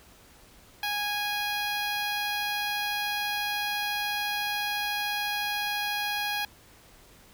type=tone with notch filter; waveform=10% pulse; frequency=826 Hz; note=G#5; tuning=10 cents flat; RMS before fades=-30 dBFS; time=0.83-6.45 s; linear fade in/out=2 ms; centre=7800 Hz; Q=0.89; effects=pink hiss -55 dBFS RMS until 7.33 s